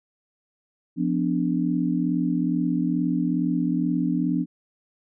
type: chord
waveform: sine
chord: B diminished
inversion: second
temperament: equal with one note detuned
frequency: 174.61 / 251.4 / 293.7 Hz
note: F3 / B3 / D4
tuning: 0 / +31 / 0 cents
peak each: -25 dBFS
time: 0.96-4.46 s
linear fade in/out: 50 ms
effects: none